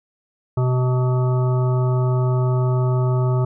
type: harmonic tone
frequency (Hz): 126.7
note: B2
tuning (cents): +45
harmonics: 1 / 3 / 5 / 7 / 9 / 10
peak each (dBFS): -16 / -26 / -30 / -33 / -35 / -36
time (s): 0.57-3.45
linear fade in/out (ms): 5
effects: none